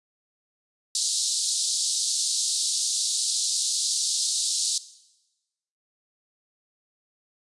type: band-pass noise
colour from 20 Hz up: pink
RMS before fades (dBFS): -26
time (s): 0.95-4.78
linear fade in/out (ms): 2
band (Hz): 3900 to 9600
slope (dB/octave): 48
effects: noise-tail reverb RT60 1.0 s tail -17 dB re dry + resampled to 24000 Hz